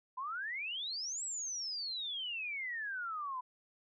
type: exponential two-way sweep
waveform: sine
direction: up then down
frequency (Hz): 987.8 to 7902 to 987.8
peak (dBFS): -37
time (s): 0.17-3.41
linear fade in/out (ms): 10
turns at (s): 1.24
effects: none